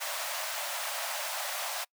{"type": "high-pass noise", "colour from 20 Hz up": "pink", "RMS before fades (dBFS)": -35, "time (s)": [0, 1.85], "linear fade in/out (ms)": 20, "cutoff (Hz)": 560, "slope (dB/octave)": 96, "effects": ["noise-tail reverb RT60 0.1 s tail -26 dB re dry"]}